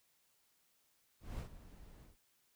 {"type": "noise with ADSR envelope", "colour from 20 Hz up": "brown", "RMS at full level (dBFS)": -41, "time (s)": [1.2, 2.17], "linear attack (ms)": 190, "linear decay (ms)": 95, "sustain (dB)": -15, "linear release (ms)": 150, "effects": ["white hiss -75 dBFS RMS until 2.55 s"]}